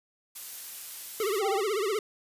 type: noise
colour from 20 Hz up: blue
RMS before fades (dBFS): -39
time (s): 0.35-1.4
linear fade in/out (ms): 10
type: tone with vibrato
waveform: square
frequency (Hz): 411.7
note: G#4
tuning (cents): -15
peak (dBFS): -27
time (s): 1.2-1.99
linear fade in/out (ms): 2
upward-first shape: triangle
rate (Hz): 16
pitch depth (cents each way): 190
type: tone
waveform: sine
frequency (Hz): 784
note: G5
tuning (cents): 0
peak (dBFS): -29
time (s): 1.4-1.62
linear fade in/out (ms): 50
effects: resampled to 32000 Hz